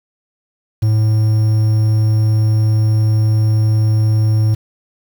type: tone with quantisation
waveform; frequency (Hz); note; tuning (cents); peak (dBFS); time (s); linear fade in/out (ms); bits
triangle; 108.7; A2; -21; -8; 0.82-4.55; 10; 6
effects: none